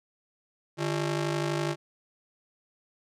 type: ring-modulated tone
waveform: sawtooth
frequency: 246.9 Hz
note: B3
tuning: in tune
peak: -20 dBFS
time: 0.77-1.76 s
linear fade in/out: 50 ms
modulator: 97.4 Hz
effects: low-pass 8000 Hz 12 dB/octave